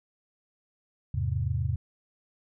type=chord; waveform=sine; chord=E augmented; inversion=none; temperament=equal; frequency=82.41 / 103.83 / 130.81 Hz; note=E2 / G#2 / B#2; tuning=0 / 0 / 0 cents; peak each=-30 dBFS; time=1.14-1.76 s; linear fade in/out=5 ms; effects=none